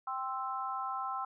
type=chord; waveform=sine; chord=C major; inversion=second; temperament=equal; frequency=784 / 1046.5 / 1318.5 Hz; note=G5 / C6 / E6; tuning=0 / 0 / 0 cents; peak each=-39 / -38 / -38 dBFS; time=0.07-1.25 s; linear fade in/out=5 ms; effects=none